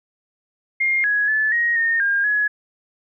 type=tone with pitch steps; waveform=sine; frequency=2123 / 1671 / 1736 / 1882 / 1835 / 1612 / 1686 Hz; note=C7 / G#6 / A6 / A#6 / A#6 / G6 / G#6; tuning=+25 / +10 / -24 / +16 / -28 / +48 / +26 cents; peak=-16 dBFS; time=0.8-2.48 s; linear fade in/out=10 ms; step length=240 ms; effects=none